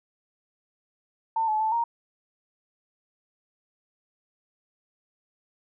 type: tone with pitch steps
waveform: sine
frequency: 898 / 861 / 876 / 933 Hz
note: A5 / A5 / A5 / A#5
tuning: +35 / -38 / -8 / +1 cents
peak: -22 dBFS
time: 1.36-1.84 s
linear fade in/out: 5 ms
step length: 120 ms
effects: none